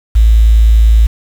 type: tone with quantisation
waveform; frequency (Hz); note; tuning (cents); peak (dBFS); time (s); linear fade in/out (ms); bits
sine; 55.2; A1; +6; -3; 0.15-1.07; 10; 5
effects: none